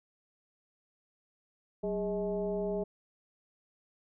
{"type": "tone with frequency modulation", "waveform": "sine", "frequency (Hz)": 410, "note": "G#4", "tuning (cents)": -22, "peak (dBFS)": -30, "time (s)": [1.83, 2.84], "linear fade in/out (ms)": 10, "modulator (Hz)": 223, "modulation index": 1.1, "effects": []}